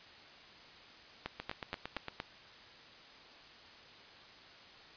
two click trains, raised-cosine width 0.3 ms, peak -23 / -21 dBFS, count 7 / 5, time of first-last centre 1.4-2.083 / 1.26-2.201 s, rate 8.78 / 4.25 Hz, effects white hiss -55 dBFS RMS until 4.96 s + resampled to 11025 Hz

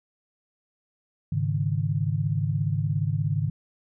sine chord, Ab suspended fourth, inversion none, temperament equal, 103.83 / 138.59 / 155.56 Hz, Ab2 / Db3 / Eb3, 0 / 0 / 0 cents, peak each -27 dBFS, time 1.32-3.5 s, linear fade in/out 5 ms, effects none

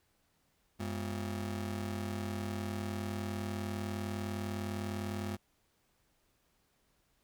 30% pulse ring-modulated tone, 149.5 Hz, D3, 31 cents sharp, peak -30 dBFS, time 0.79-5.37 s, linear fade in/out 20 ms, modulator 54.8 Hz, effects pink hiss -74 dBFS RMS until 7.23 s

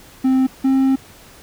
triangle tone pair in turn, 261.6 / 266.5 Hz, C4 / C4, 0 / +32 cents, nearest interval unison, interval 32 cents, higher second, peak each -10 dBFS, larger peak neither, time 0.24-0.47 / 0.64-0.96 s, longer second, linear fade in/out 10 ms, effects pink hiss -44 dBFS RMS until 1.42 s

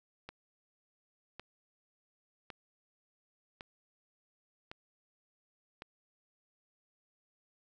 click train, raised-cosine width 0.3 ms, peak -28 dBFS, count 6, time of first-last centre 0.29-5.821 s, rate 0.904 Hz, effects none

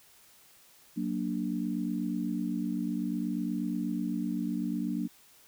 sine chord, Gb augmented, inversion none, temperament equal, 185 / 233.1 / 293.7 Hz, Gb3 / Bb3 / D4, 0 / 0 / 0 cents, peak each -34 / -33 / -34 dBFS, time 0.96-5.08 s, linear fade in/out 20 ms, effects white hiss -59 dBFS RMS until 5.47 s

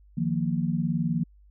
sine chord, Eb suspended second, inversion none, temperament equal, 155.56 / 174.61 / 233.1 Hz, Eb3 / F3 / Bb3, 0 / 0 / 0 cents, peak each -28 / -27 / -29 dBFS, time 0.17-1.24 s, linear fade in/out 10 ms, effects added 50 Hz sine -52 dBFS peak until 1.5 s

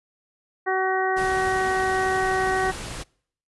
harmonic tone, 377.5 Hz, F#4, 35 cents sharp, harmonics 1 / 2 / 3 / 4 / 5, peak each -25 / -25 / -30 / -30 / -28 dBFS, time 0.66-2.72 s, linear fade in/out 20 ms
pink noise, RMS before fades -34 dBFS, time 1.16-3.04 s, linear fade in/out 20 ms
effects noise-tail reverb RT60 0.6 s tail -26 dB re dry + resampled to 24000 Hz

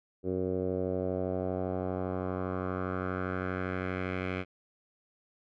10% pulse tone with low-pass filter sweep, 92.5 Hz, F#2, in tune, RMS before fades -33 dBFS, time 0.23-4.45 s, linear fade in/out 50 ms, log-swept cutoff 420 to 2400 Hz, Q 2.5, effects none

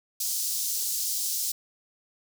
pink high-pass noise, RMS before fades -29 dBFS, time 0.2-1.52 s, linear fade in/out 5 ms, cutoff 5000 Hz, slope 24 dB/octave, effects none

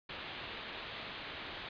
white low-pass noise, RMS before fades -45 dBFS, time 0.09-1.69 s, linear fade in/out 5 ms, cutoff 3900 Hz, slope 48 dB/octave, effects resampled to 11025 Hz

